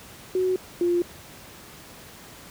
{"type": "tone pair in turn", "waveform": "sine", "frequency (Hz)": [370.3, 349.2], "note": ["F#4", "F4"], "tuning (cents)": [1, 0], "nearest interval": "minor second", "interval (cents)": 101, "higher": "first", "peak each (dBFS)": [-20, -19], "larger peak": "second", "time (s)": [[0.35, 0.56], [0.81, 1.02]], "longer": "neither", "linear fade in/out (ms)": 2, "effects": ["pink hiss -45 dBFS RMS until 2.5 s", "high-pass 60 Hz 12 dB/octave"]}